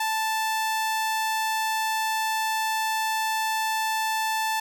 sawtooth tone, 880 Hz, A5, in tune, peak -20 dBFS, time 0-4.6 s, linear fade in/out 5 ms, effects none

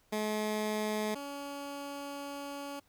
15% pulse tone pair in turn, 213.6 / 282.7 Hz, G#3 / C#4, +49 / +34 cents, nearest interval perfect fourth, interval 485 cents, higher second, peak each -25 / -33 dBFS, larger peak first, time 0.12-1.15 / 1.15-2.8 s, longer second, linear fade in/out 10 ms, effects pink hiss -69 dBFS RMS until 2.88 s

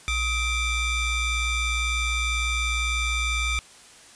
35% pulse ring-modulated tone, 1201 Hz, D6, 38 cents sharp, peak -18 dBFS, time 0.08-3.59 s, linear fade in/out 0 ms, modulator 1140 Hz, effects white hiss -49 dBFS RMS until 4.15 s + resampled to 22050 Hz

